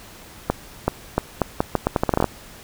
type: accelerating click train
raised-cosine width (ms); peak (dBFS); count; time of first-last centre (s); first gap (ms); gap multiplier
1; -3; 15; 0.5-2.243; 380; 0.79
effects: pink hiss -43 dBFS RMS until 2.63 s